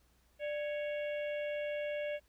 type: harmonic tone with a mistuned harmonic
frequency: 554.4 Hz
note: C#5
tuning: in tune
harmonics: 1 / 3 / 4 / 5 / 6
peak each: -35 / -48 / -47 / -49 / -57 dBFS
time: 0.39-2.2 s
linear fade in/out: 50 ms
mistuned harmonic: 1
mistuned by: +110 cents
effects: added 60 Hz sine -70 dBFS peak until 2.28 s + pink hiss -72 dBFS RMS until 2.28 s